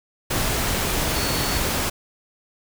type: tone in noise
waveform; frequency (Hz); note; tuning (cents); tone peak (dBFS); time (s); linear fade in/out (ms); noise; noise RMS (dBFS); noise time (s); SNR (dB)
sine; 4427; C#8; -3; -31; 1.15-1.59; 10; pink; -23; 0.3-1.9; -11
effects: none